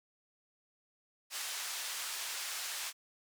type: band-pass noise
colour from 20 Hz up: white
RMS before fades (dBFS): -40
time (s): 1.3-2.93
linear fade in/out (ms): 50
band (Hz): 930 to 8500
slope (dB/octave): 12
effects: none